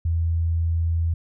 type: tone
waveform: sine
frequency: 83 Hz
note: E2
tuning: 12 cents sharp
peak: -19 dBFS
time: 0.05-1.14 s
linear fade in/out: 5 ms
effects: none